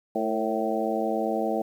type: harmonic tone with a mistuned harmonic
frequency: 110 Hz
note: A2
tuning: in tune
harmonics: 2 / 3 / 4 / 5 / 6 / 7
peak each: -31 / -31 / -31 / -31 / -31 / -31 dBFS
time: 0.15-1.62 s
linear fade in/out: 5 ms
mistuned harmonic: 4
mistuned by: +49 cents
effects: 9-bit